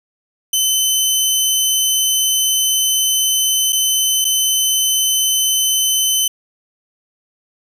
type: tone with dropouts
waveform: 15% pulse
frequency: 3048 Hz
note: G7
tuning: 49 cents flat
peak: -6 dBFS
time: 0.53-6.28 s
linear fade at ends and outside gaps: 5 ms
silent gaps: 3.724-3.728 / 4.245-4.25 s
effects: none